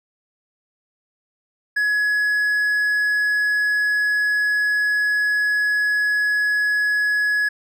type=tone; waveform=triangle; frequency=1685 Hz; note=G#6; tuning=25 cents sharp; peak=-15 dBFS; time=1.76-7.49 s; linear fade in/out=10 ms; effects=none